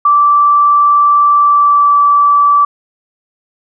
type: tone with pitch glide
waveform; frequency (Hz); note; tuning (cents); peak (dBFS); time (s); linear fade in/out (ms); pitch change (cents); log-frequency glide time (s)
sine; 1166 to 1157.3; D6 to D6; -13 to -26; -5; 0.05-2.65; 5; -13; 1.37-1.97
effects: none